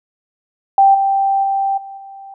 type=tone with level steps; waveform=sine; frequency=784 Hz; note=G5; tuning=in tune; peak=-6 / -12 / -14 / -29 / -32 dBFS; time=0.78-2.34 s; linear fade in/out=2 ms; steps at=0.94 / 1.43 / 1.77 / 1.97 s; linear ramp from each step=10 ms; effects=none